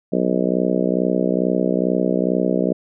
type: harmonic tone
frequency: 62.3 Hz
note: B1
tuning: 16 cents sharp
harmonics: 3 / 4 / 5 / 6 / 7 / 8 / 9 / 10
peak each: -22 / -23 / -24 / -25 / -25 / -26 / -27 / -27 dBFS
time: 0.12-2.73 s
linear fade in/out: 10 ms
effects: none